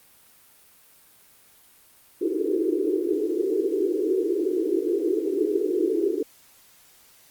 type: band-pass noise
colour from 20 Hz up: pink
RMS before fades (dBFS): -24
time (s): 2.21-6.23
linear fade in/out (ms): 5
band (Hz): 310 to 450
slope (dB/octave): 96
effects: white hiss -55 dBFS RMS until 7.3 s + Opus 32 kbps